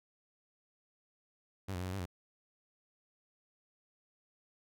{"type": "tone with pitch steps", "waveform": "sawtooth", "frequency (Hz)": [97.1, 88.5, 92.4, 91.8, 98.5, 88.7], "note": ["G2", "F2", "F#2", "F#2", "G2", "F2"], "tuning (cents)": [-16, 23, -2, -13, 9, 27], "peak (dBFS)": -33, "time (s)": [1.68, 2.058], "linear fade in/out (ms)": 10, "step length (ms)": 63, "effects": []}